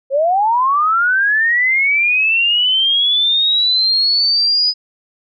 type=linear sweep; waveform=sine; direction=up; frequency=521 to 4996 Hz; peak=-11 dBFS; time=0.1-4.74 s; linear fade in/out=50 ms; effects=none